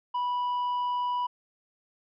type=tone with tanh clipping; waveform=triangle; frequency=983 Hz; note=B5; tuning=8 cents flat; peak=-27 dBFS; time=0.14-1.27 s; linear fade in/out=10 ms; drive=8 dB; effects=none